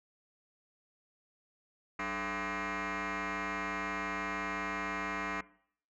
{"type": "tone with frequency modulation", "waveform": "sine", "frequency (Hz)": 433.1, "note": "A4", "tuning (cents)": -27, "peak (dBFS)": -31, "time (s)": [1.99, 5.41], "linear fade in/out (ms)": 5, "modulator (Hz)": 243, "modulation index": 8, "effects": ["noise-tail reverb RT60 0.6 s tail -21 dB re dry", "tanh soft clip ceiling -33 dBFS"]}